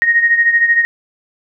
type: beating tone pair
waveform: sine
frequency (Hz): 1864.7 / 1877.7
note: A#6 / A#6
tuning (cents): 0 / +12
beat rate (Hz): 13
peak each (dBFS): -10 / -16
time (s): 0.02-0.85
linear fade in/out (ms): 0
effects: none